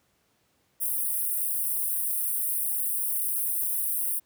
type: high-pass noise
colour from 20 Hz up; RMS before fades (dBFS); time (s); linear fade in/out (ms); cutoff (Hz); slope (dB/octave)
white; -28; 0.8-4.2; 20; 8900; 96
effects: pink hiss -69 dBFS RMS until 4.25 s + high-pass 80 Hz 12 dB/octave